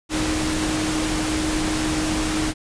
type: tone in noise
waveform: sine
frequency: 311.1 Hz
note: D#4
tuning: in tune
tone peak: -23 dBFS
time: 0.09-2.54 s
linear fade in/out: 50 ms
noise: pink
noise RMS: -25 dBFS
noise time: 0.09-2.54 s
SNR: -1 dB
effects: resampled to 22050 Hz